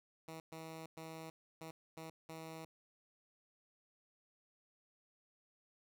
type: tone bursts at uneven times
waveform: 10% pulse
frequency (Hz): 161.1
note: E3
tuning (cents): -39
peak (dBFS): -39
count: 6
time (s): 0.28-0.4 / 0.52-0.86 / 0.97-1.3 / 1.61-1.71 / 1.97-2.1 / 2.29-2.65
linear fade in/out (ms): 2
effects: none